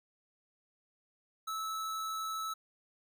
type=tone; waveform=square; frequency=1306 Hz; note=E6; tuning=17 cents flat; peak=-36 dBFS; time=1.47-2.54 s; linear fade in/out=10 ms; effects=none